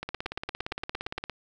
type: two click trains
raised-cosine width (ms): 0.3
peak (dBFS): -17 / -18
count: 22 / 11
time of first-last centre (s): 0.09-1.297 / 0.03-1.179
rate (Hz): 17.4 / 8.7
effects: none